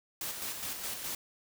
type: noise with tremolo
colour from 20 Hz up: white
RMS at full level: -37 dBFS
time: 0.21-1.15 s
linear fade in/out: 2 ms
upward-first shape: square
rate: 4.8 Hz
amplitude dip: 40%
effects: none